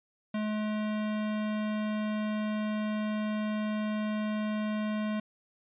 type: tone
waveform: square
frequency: 213.2 Hz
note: G#3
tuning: 46 cents sharp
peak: -30 dBFS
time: 0.34-5.2 s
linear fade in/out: 5 ms
effects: resampled to 8000 Hz